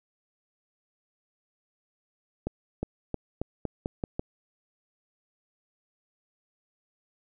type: accelerating click train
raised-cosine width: 2 ms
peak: -16 dBFS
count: 8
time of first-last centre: 2.47-4.195 s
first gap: 360 ms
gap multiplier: 0.87
effects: none